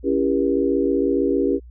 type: chord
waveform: sine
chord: C# diminished seventh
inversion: none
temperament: just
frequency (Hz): 277.2 / 332.6 / 399.1 / 479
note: C#4 / E4 / G4 / Bb4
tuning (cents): 0 / +16 / +31 / +47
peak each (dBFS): -21 / -24 / -21 / -24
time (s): 0.03-1.6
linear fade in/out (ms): 50
effects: added 60 Hz sine -39 dBFS peak until 1.7 s